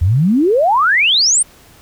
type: exponential sweep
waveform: sine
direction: up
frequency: 78.7 to 9370 Hz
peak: -9 dBFS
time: 0.01-1.43 s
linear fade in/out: 10 ms
effects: pink hiss -45 dBFS RMS until 1.81 s